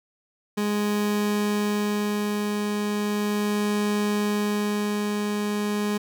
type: tone with tremolo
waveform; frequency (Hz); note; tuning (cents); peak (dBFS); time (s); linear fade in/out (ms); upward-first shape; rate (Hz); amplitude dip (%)
30% pulse; 207.7; G#3; 0; -19; 0.57-5.98; 10; sine; 0.37; 25
effects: none